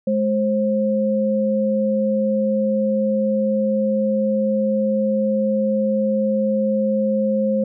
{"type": "tone pair together", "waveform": "sine", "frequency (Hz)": [211.1, 531], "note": ["G#3", "C5"], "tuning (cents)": [29, 25], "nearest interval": "octave + major third", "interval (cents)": 1596, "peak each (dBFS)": -19, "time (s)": [0.07, 7.64], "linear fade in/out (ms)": 5, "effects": []}